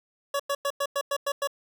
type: tone bursts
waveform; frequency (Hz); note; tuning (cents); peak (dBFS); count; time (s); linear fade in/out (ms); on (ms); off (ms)
25% pulse; 563; C#5; +27; -21; 8; 0.34-1.474; 5; 56; 98
effects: none